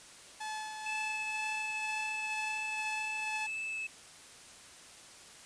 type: tone with tremolo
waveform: sawtooth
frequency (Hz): 863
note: A5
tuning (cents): -34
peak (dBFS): -33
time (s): 0.4-3.47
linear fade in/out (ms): 10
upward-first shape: sine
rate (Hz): 2.1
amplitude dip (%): 40
type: tone with vibrato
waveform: triangle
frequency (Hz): 2613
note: E7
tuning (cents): -16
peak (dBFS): -34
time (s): 0.86-3.87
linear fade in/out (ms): 5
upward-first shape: sine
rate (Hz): 1.9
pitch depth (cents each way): 8
effects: white hiss -53 dBFS RMS until 5.45 s + resampled to 22050 Hz